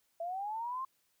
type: linear sweep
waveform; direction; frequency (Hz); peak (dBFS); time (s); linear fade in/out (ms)
sine; up; 659.3 to 1072; -35; 0.2-0.85; 5
effects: white hiss -75 dBFS RMS until 1.2 s